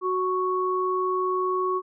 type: tone pair together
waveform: sine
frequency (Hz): 370 / 1108.7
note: F#4 / C#6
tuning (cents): 0 / 0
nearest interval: octave + perfect fifth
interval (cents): 1900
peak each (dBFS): -25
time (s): 0.01-1.82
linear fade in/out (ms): 50
effects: none